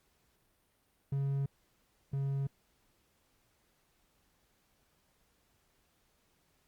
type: tone pair in turn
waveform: triangle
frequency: 138.3 / 137.76 Hz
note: C#3 / C#3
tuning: -4 / -10 cents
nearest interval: unison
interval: 6 cents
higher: first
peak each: -28 / -29 dBFS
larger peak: first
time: 1.12-1.46 / 2.13-2.47 s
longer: neither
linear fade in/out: 5 ms
effects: pink hiss -73 dBFS RMS until 6.67 s + Opus 48 kbps